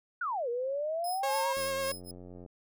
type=exponential two-way sweep; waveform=sine; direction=down then up; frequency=1518 to 466.2 to 982 Hz; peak=-30 dBFS; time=0.21-1.53 s; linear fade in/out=5 ms; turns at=0.49 s
type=tone with tremolo; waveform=5% pulse; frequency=5120 Hz; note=D#8; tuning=49 cents sharp; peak=-31 dBFS; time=1.04-2.11 s; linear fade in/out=2 ms; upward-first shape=sine; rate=3.8 Hz; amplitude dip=100%
type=tone with vibrato; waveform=sawtooth; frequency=540 Hz; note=C#5; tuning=45 cents flat; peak=-27 dBFS; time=1.23-1.92 s; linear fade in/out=5 ms; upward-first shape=triangle; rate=9.2 Hz; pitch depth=26 cents each way
type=click train; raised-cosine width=2 ms; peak=-35 dBFS; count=81; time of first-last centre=1.57-2.462 s; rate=89.7 Hz
effects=none